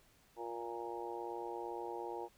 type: harmonic tone with a mistuned harmonic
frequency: 117.6 Hz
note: A#2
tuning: 16 cents sharp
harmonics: 3 / 4 / 5 / 6 / 7 / 8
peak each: -45 / -46 / -53 / -52 / -46 / -48 dBFS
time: 0.36-2.29 s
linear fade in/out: 50 ms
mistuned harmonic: 8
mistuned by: -17 cents
effects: pink hiss -68 dBFS RMS until 2.37 s